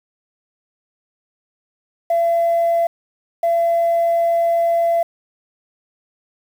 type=tone pair in turn; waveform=sine; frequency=677 / 677 Hz; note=E5 / E5; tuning=+46 / +46 cents; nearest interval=unison; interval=0 cents; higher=neither; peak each=-12 dBFS; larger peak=neither; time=2.1-2.87 / 3.43-5.03 s; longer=second; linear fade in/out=5 ms; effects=tanh soft clip ceiling -11 dBFS + 7-bit